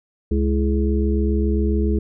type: harmonic tone with a mistuned harmonic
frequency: 70.1 Hz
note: C#2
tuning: 20 cents sharp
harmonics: 1 / 3 / 5 / 6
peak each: -18 / -23 / -25 / -26 dBFS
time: 0.31-1.99 s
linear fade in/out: 5 ms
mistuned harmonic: 5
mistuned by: -87 cents
effects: none